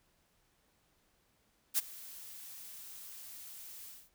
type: noise with ADSR envelope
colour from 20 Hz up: blue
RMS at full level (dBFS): -28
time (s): 1.74-4.1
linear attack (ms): 40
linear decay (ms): 24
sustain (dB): -21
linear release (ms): 230
effects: pink hiss -73 dBFS RMS until 4.14 s